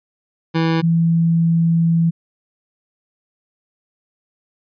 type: tone pair in turn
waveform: 25% pulse / sine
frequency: 163.6 / 166.27 Hz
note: E3 / E3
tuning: -13 / +15 cents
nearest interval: unison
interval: 28 cents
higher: second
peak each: -11 / -12 dBFS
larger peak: first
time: 0.54-0.82 / 0.82-2.11 s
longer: second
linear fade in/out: 20 ms
effects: resampled to 11025 Hz